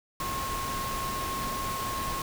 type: tone in noise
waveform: sine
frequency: 1079 Hz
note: C#6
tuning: 47 cents flat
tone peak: -32 dBFS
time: 0.2-2.22 s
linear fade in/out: 2 ms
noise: pink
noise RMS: -35 dBFS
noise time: 0.2-2.22 s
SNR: 0 dB
effects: none